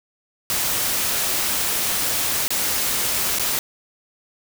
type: noise with dropouts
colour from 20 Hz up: white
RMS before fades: -22 dBFS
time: 0.5-3.59 s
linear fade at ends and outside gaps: 0 ms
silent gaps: 2.48-2.505 / 3.386-3.396 s
effects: none